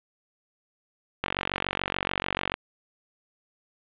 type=click train; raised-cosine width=0.3 ms; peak=-9 dBFS; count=62; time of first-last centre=1.24-2.541 s; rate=46.9 Hz; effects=resampled to 8000 Hz + 7-bit